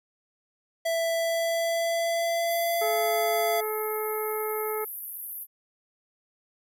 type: tone with pitch glide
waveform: square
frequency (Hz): 663 to 681.6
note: E5 to F5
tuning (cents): +10 to -42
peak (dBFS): -25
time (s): 0.85-3.61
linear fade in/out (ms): 10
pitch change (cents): +48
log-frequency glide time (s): 1.13-2.97
type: band-pass noise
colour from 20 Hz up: white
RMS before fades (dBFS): -38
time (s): 2.46-5.47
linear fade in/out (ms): 50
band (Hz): 11000 to 14000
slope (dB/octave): 96
type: harmonic tone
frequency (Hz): 430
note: A4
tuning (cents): -40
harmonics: 1 / 2 / 3 / 4 / 5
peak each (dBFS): -29 / -36 / -36 / -47 / -41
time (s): 2.81-4.85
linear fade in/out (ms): 10
effects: none